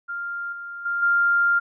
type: tone with level steps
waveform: sine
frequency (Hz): 1396.9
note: F6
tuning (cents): 0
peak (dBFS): -27 / -32 / -22 / -16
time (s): 0.08-1.6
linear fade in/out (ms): 20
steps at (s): 0.52 / 0.85 / 1.02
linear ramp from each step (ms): 10
effects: none